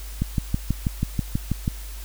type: click train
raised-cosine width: 5 ms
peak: -9 dBFS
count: 10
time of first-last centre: 0.22-1.679 s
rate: 6.17 Hz
effects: added 50 Hz sine -33 dBFS peak until 2.04 s + white hiss -43 dBFS RMS until 2.04 s